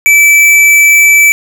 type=tone; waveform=square; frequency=2314 Hz; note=D7; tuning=26 cents flat; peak=-3 dBFS; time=0.06-1.32 s; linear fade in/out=0 ms; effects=none